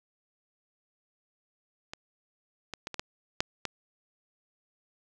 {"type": "clicks", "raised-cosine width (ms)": 0.2, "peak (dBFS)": [-21, -19, -18, -20, -14, -8, -14], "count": 7, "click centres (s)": [1.935, 2.737, 2.871, 2.943, 2.995, 3.405, 3.653], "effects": []}